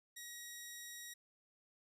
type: tone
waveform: 10% pulse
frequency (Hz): 1900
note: A#6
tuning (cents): +33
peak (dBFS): -39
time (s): 0.16-1.14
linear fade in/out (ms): 10
effects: none